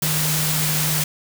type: tone in noise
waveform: sine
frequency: 153.8 Hz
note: D#3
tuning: 20 cents flat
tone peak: -23 dBFS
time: 0.02-1.04 s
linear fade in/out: 5 ms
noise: white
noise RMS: -22 dBFS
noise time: 0.02-1.04 s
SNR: -4 dB
effects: none